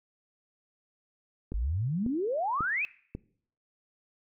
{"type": "click train", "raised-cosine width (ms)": 3, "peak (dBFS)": -23, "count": 4, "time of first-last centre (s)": [1.52, 3.15], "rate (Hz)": 1.84}
{"type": "exponential sweep", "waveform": "sine", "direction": "up", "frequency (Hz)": [47.22, 2654], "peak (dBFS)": -27, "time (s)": [1.54, 2.85], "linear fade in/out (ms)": 0}
{"effects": ["noise-tail reverb RT60 0.6 s tail -21 dB re dry"]}